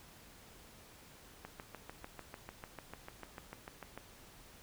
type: click train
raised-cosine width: 0.5 ms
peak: -30 dBFS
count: 18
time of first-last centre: 1.45-3.976 s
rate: 6.73 Hz
effects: pink hiss -58 dBFS RMS until 4.62 s